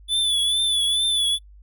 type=tone with vibrato; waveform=square; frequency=3467 Hz; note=A7; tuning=26 cents flat; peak=-19 dBFS; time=0.08-1.39 s; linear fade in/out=50 ms; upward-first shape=triangle; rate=2.3 Hz; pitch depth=61 cents each way; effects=noise-tail reverb RT60 0.1 s tail -26 dB re dry + added 50 Hz sine -44 dBFS peak until 1.62 s